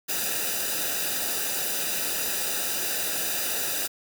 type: noise with comb filter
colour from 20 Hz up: white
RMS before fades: -28 dBFS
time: 0.08-3.88 s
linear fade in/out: 20 ms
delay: 0.92 ms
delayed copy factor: -0.75
effects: none